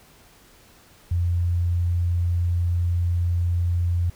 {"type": "tone", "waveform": "sine", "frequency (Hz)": 87, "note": "F2", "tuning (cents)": -6, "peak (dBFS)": -19, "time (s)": [1.11, 4.1], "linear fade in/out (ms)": 5, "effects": ["pink hiss -53 dBFS RMS until 4.15 s"]}